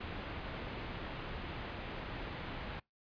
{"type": "low-pass noise", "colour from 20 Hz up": "pink", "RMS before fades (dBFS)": -43, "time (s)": [0, 2.8], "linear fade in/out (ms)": 10, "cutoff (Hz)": 3400, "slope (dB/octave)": 24, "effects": ["noise-tail reverb RT60 0.2 s tail -26 dB re dry", "resampled to 11025 Hz"]}